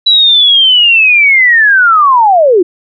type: linear sweep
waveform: sine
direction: down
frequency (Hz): 3951 to 329.6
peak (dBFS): -3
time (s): 0.06-2.63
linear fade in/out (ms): 10
effects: none